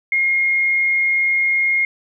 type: tone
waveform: sine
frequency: 2141 Hz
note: C7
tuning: 39 cents sharp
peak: -14 dBFS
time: 0.12-1.85 s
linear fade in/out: 2 ms
effects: none